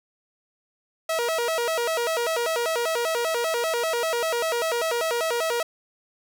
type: tone with vibrato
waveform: sawtooth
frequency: 554.4 Hz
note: C#5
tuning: in tune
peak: -19 dBFS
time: 1.09-5.63 s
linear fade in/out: 5 ms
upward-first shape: square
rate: 5.1 Hz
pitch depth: 270 cents each way
effects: none